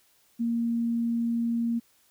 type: tone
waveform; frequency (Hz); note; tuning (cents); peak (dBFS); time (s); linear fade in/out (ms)
sine; 233.1; A#3; 0; -24; 0.39-1.8; 20
effects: white hiss -64 dBFS RMS until 2.1 s